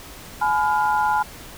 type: tone cluster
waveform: sine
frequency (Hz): 845 / 1003 / 1412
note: G#5 / B5 / F6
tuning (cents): +30 / +26 / +19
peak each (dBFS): -19 / -23 / -25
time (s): 0.41-1.23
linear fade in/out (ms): 10
effects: pink hiss -40 dBFS RMS until 1.57 s